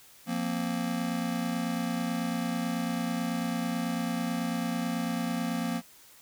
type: chord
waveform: square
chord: F suspended fourth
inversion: none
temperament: just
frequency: 174.61 / 232.8 / 261.9 Hz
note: F3 / Bb3 / C4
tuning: 0 / -2 / +2 cents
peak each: -35 / -32 / -36 dBFS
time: 0.26-5.82 s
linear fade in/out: 50 ms
effects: white hiss -55 dBFS RMS until 6.21 s